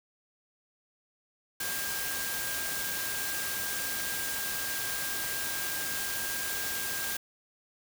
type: tone in noise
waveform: sine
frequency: 1605 Hz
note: G6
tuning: 40 cents sharp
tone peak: -38 dBFS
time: 1.6-7.17 s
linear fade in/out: 5 ms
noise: white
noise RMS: -34 dBFS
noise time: 1.6-7.17 s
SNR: -7 dB
effects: none